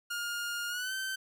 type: tone with pitch glide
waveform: sawtooth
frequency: 1416 to 1544.2 Hz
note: F6 to G6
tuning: +23 to -26 cents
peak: -30 dBFS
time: 0.1-1.16 s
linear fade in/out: 10 ms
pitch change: +151 cents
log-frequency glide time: 0.68-0.93 s
effects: none